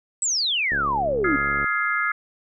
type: exponential sweep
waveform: sine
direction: down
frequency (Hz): 8100 to 269.6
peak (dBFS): -20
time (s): 0.22-1.36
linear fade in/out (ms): 2
type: click train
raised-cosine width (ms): 2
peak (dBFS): -20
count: 66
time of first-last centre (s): 0.72-1.643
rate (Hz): 70.4
type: chord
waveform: sine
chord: F minor seventh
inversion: third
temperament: just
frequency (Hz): 1257.2 / 1396.9 / 1676.3 / 2095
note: Eb6 / F6 / Ab6 / C7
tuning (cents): +18 / 0 / +16 / +2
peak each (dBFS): -26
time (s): 1.24-2.12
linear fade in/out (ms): 5
effects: none